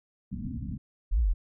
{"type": "low-pass noise", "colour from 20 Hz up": "white", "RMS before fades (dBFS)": -35, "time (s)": [0.31, 0.78], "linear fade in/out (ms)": 20, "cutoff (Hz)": 270, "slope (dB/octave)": 96}
{"type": "linear two-way sweep", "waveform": "sine", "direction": "up then down", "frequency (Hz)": [32.37, 62.7, 35.82], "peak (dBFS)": -21, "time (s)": [1.11, 1.34], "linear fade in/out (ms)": 20, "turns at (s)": 1.19}
{"effects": []}